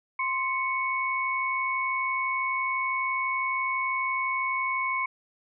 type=tone pair together; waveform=sine; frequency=1046.5 / 2217 Hz; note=C6 / C#7; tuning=0 / 0 cents; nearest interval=octave + minor second; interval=1300 cents; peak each=-28 dBFS; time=0.19-5.06 s; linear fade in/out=5 ms; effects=none